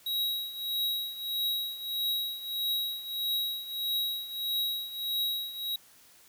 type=tone with tremolo; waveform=square; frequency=3835 Hz; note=A#7; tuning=48 cents sharp; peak=-27 dBFS; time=0.06-5.76 s; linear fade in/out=5 ms; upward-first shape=triangle; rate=1.6 Hz; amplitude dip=80%; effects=white hiss -58 dBFS RMS until 6.28 s